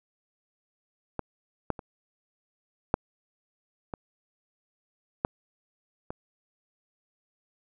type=clicks; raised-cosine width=1 ms; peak=-16 / -12 / -25 / -7 / -20 / -10 / -21 dBFS; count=7; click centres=1.193 / 1.703 / 1.792 / 2.941 / 3.938 / 5.249 / 6.105 s; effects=none